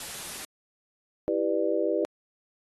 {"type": "noise", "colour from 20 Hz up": "white", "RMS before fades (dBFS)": -38, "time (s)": [0, 0.45], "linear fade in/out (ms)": 2}
{"type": "chord", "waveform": "sine", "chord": "E minor seventh", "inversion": "none", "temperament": "just", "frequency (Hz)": [329.6, 395.6, 494.4, 593.3], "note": ["E4", "G4", "B4", "D5"], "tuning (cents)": [0, 16, 2, 18], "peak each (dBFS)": -29, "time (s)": [1.28, 2.05], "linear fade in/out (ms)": 0}
{"effects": ["AAC 32 kbps"]}